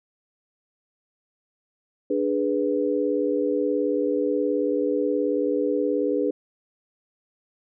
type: chord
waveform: sine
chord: G# diminished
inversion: second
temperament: equal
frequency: 293.7 / 415.3 / 493.9 Hz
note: D4 / G#4 / B4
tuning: 0 / 0 / 0 cents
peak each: -25 dBFS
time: 2.1-6.31 s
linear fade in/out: 5 ms
effects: none